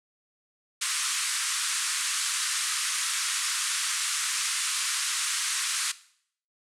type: band-pass noise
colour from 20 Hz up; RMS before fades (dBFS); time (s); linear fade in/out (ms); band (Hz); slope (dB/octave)
white; -29; 0.81-5.92; 10; 1100 to 10000; 48
effects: noise-tail reverb RT60 0.6 s tail -17 dB re dry